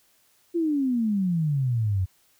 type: exponential sweep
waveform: sine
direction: down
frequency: 349.2 to 89.9 Hz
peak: -21 dBFS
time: 0.54-2.06 s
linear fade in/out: 20 ms
effects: white hiss -63 dBFS RMS until 2.39 s